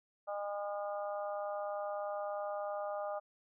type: harmonic tone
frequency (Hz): 203.3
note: G#3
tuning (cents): -37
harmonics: 3 / 4 / 5 / 6 / 7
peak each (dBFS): -38 / -42 / -54 / -45 / -55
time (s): 0.27-3.2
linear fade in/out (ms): 20
effects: none